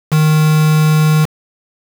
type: tone with quantisation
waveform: triangle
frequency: 154.8 Hz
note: D#3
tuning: 9 cents flat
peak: -6 dBFS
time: 0.11-1.26 s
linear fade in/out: 20 ms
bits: 3
effects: none